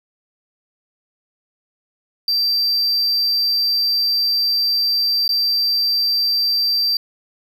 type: tone with dropouts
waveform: triangle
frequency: 4692 Hz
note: D8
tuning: 2 cents flat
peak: -14 dBFS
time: 2.28-6.97 s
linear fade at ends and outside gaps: 2 ms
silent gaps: 5.279-5.291 s
effects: none